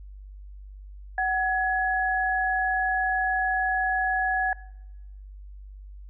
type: tone pair together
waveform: sine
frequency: 750 / 1683.7 Hz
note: F#5 / G#6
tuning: +23 / +23 cents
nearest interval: octave + major second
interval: 1400 cents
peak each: -25 dBFS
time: 1.18-4.53 s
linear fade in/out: 2 ms
effects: noise-tail reverb RT60 0.9 s tail -22 dB re dry + added 49 Hz sine -40 dBFS peak until 6.09 s

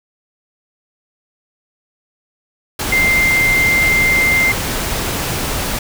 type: tone in noise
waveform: sine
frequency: 2093 Hz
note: C7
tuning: in tune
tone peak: -11 dBFS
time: 2.92-4.52 s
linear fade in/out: 5 ms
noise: pink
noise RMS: -20 dBFS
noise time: 2.79-5.79 s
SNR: +6 dB
effects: none

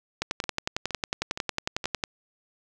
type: two click trains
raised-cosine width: 0.2 ms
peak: -9 / -16 dBFS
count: 21 / 4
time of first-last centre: 0.22-2.038 / 0.44-1.842 s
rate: 11 / 2.14 Hz
effects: none

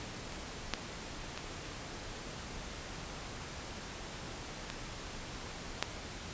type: clicks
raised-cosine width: 0.2 ms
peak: -28 / -13 / -22 / -20 / -11 dBFS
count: 5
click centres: 0.323 / 0.737 / 1.376 / 4.701 / 5.826 s
effects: pink hiss -44 dBFS RMS until 6.33 s + resampled to 16000 Hz

